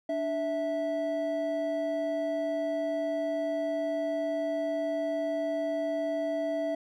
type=tone pair together; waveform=triangle; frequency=293.7 / 655.5 Hz; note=D4 / E5; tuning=0 / -10 cents; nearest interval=octave + major second; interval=1390 cents; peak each=-32 / -27 dBFS; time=0.09-6.75 s; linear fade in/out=5 ms; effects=none